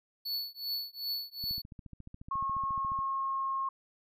square tone with tremolo, 4435 Hz, C#8, in tune, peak -31 dBFS, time 0.25-1.62 s, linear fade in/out 10 ms, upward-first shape triangle, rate 2.6 Hz, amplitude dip 100%
click train, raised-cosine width 5 ms, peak -34 dBFS, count 23, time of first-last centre 1.44-2.989 s, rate 14.2 Hz
sine tone with pitch glide, 1086 to 1077.3 Hz, C#6 to C#6, -36 to -50 cents, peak -30 dBFS, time 2.31-3.69 s, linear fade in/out 5 ms, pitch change -14 cents, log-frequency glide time 2.69-3.55 s
effects none

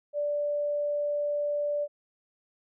sine tone, 585 Hz, D5, 7 cents flat, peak -26 dBFS, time 0.13-1.88 s, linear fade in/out 50 ms, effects none

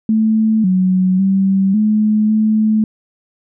sine tone with pitch steps, 219.3 / 185.5 / 193.3 / 213.7 / 216.6 Hz, A3 / F#3 / G3 / G#3 / A3, -6 / +5 / -24 / +50 / -27 cents, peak -10 dBFS, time 0.09-2.84 s, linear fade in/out 2 ms, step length 550 ms, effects none

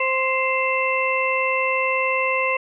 harmonic tone with a mistuned harmonic, 523.3 Hz, C5, in tune, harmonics 1 / 2 / 4 / 5, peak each -24 / -24 / -24 / -24 dBFS, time 0-2.57 s, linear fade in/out 5 ms, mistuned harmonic 5, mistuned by +38 cents, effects none

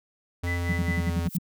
square tone with pitch glide, 87.31 to 84.82 Hz, F2 to E2, 0 to +50 cents, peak -27 dBFS, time 0.43-1.28 s, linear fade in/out 10 ms, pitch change -50 cents, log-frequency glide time 0.53-1.12 s
sine tone with tremolo, 1997 Hz, B6, 19 cents sharp, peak -29 dBFS, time 0.46-1.1 s, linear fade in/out 20 ms, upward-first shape sine, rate 4.8 Hz, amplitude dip 85%
sine tone bursts, 176.3 Hz, F3, 17 cents sharp, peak -23 dBFS, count 8, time 0.69-1.385 s, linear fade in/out 5 ms, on 37 ms, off 57 ms
violet noise with exponential growth, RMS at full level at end -31 dBFS, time 1.21-1.37 s, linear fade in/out 5 ms, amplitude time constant 34 ms
effects none

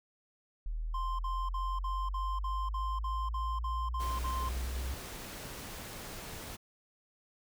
sine linear sweep, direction up, 38.89 to 65.2 Hz, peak -33 dBFS, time 0.66-4.94 s, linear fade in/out 0 ms
triangle tone bursts, 1046.5 Hz, C6, in tune, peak -33 dBFS, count 12, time 0.94-4.49 s, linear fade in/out 5 ms, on 250 ms, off 50 ms
pink noise, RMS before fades -44 dBFS, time 3.99-6.57 s, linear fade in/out 20 ms
effects none

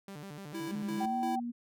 sawtooth tone with vibrato, 170.4 Hz, F3, 42 cents flat, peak -39 dBFS, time 0.08-1.05 s, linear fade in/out 2 ms, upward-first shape square, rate 6.7 Hz, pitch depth 250 cents each way
square tone with tremolo, 329.6 Hz, E4, in tune, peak -37 dBFS, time 0.54-1.36 s, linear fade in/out 10 ms, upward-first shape square, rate 2.9 Hz, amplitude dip 75%
sine tone with pitch glide, 207.7 to 238.6 Hz, G#3 to A#3, 0 to +41 cents, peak -34 dBFS, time 0.71-1.52 s, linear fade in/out 20 ms, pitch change +241 cents, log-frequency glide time 0.98-1.16 s
sine tone, 770 Hz, G5, 31 cents flat, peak -31 dBFS, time 1-1.4 s, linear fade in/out 10 ms
effects none

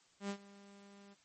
sawtooth tone with ADSR envelope, 200 Hz, G3, 35 cents sharp, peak -32 dBFS, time 0.2-1.15 s, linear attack 94 ms, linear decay 76 ms, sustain -20 dB, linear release 26 ms, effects white hiss -69 dBFS RMS until 1.24 s + MP3 32 kbps

